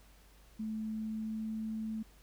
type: tone with pitch glide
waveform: sine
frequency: 218.2 to 219.6 Hz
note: A3 to A3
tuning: -14 to -3 cents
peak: -35 dBFS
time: 0.59-2.03 s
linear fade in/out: 10 ms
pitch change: +11 cents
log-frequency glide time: 0.95-1.54 s
effects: added 50 Hz sine -59 dBFS peak until 2.22 s + pink hiss -64 dBFS RMS until 2.22 s